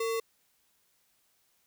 sine tone with sample-and-hold, 454.2 Hz, A#4, 45 cents flat, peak -28 dBFS, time 0-0.2 s, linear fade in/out 5 ms, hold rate 1575 Hz, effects white hiss -71 dBFS RMS until 1.66 s

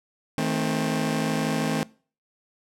sawtooth chord, A diminished, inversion second, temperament just, 158.4 / 220 / 264 Hz, Eb3 / A3 / C4, +31 / 0 / +16 cents, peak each -24 dBFS, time 0.38-1.83 s, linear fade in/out 0 ms, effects noise-tail reverb RT60 0.4 s tail -22 dB re dry + low-pass 12000 Hz 12 dB/octave

